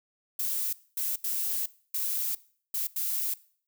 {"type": "noise bursts at uneven times", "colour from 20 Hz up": "violet", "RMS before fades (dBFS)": -30, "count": 6, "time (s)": [[0.39, 0.73], [0.97, 1.16], [1.24, 1.66], [1.94, 2.35], [2.74, 2.87], [2.96, 3.34]], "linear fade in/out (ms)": 5, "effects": ["noise-tail reverb RT60 0.5 s tail -20 dB re dry"]}